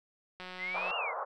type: click train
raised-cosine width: 0.3 ms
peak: -28 dBFS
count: 94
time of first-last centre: 0.4-0.908 s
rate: 183 Hz
type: exponential two-way sweep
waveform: sine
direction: up then down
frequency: 1975.5 to 2849 to 1975.5 Hz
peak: -34 dBFS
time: 0.58-1.14 s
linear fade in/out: 50 ms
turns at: 0.96 s
type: band-pass noise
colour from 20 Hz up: white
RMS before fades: -37 dBFS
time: 0.74-1.25 s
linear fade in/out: 10 ms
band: 490 to 1300 Hz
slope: 48 dB/octave
effects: none